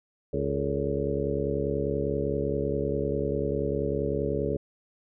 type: harmonic tone with a mistuned harmonic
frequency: 70.2 Hz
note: C#2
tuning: 22 cents sharp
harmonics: 1 / 2 / 3 / 4 / 5 / 6 / 7 / 8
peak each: -35 / -33 / -36 / -35 / -35 / -30 / -35 / -34 dBFS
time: 0.33-4.57 s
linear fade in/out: 5 ms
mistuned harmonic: 7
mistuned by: -92 cents
effects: none